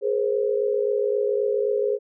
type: tone cluster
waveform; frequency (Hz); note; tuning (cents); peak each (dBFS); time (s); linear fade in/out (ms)
sine; 417.6 / 481.5 / 529; G#4 / B4 / C5; +10 / -44 / +19; -22 / -27 / -26; 0.01-1.99; 50
effects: none